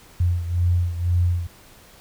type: beating tone pair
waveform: sine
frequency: 87.31 / 89.31 Hz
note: F2 / F2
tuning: 0 / +39 cents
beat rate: 2 Hz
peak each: -19 / -24 dBFS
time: 0.2-1.47 s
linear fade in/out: 5 ms
effects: pink hiss -49 dBFS RMS until 2 s